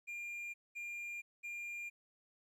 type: tone bursts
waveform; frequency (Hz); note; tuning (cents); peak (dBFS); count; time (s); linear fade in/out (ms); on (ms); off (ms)
triangle; 2400; D7; +37; -40; 3; 0.07-1.9; 20; 470; 210
effects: 13-bit